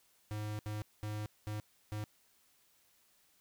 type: tone bursts at uneven times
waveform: square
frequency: 105.9 Hz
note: G#2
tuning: 34 cents sharp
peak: -38 dBFS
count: 5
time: 0.31-0.59 / 0.66-0.82 / 1.03-1.26 / 1.47-1.6 / 1.92-2.04 s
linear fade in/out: 0 ms
effects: white hiss -70 dBFS RMS until 3.4 s